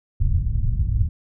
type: low-pass noise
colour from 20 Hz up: white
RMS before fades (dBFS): -20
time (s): 0.2-1.09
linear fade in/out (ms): 5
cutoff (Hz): 100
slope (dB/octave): 24
effects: none